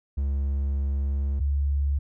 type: tone pair in turn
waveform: triangle / sine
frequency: 69.3 / 70.59 Hz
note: C#2 / C#2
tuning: 0 / +32 cents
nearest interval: unison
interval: 32 cents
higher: second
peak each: -21 dBFS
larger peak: neither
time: 0.17-1.4 / 1.4-1.99 s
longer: first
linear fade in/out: 10 ms
effects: none